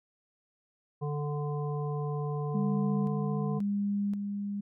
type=harmonic tone; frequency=147 Hz; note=D3; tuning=2 cents sharp; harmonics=1 / 3 / 5 / 7; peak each=-31 / -37 / -43 / -43 dBFS; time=1.01-3.6 s; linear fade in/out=20 ms
type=tone with tremolo; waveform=sine; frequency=202.3 Hz; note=G#3; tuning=45 cents flat; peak=-27 dBFS; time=2.54-4.61 s; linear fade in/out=10 ms; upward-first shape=square; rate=0.94 Hz; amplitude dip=40%
effects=none